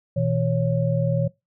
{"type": "tone cluster", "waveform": "sine", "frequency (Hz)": [121.3, 161.7, 553], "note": ["B2", "E3", "C#5"], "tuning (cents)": [-31, -33, -4], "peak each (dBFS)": [-23, -23, -25], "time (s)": [0.16, 1.28], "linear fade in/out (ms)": 10, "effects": ["noise-tail reverb RT60 0.2 s tail -20 dB re dry"]}